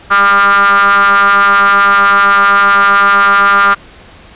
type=ring-modulated tone; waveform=square; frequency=99.7 Hz; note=G2; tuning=30 cents sharp; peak=-3 dBFS; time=0.1-3.75 s; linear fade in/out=20 ms; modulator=1300 Hz; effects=pink hiss -37 dBFS RMS until 4.35 s + resampled to 8000 Hz